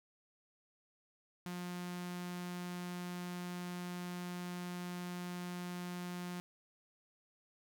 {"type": "tone with notch filter", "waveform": "sawtooth", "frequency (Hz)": 177.7, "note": "F3", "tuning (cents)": 30, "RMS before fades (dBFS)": -43, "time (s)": [1.46, 6.4], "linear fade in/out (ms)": 0, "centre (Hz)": 480, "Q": 1.6, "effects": []}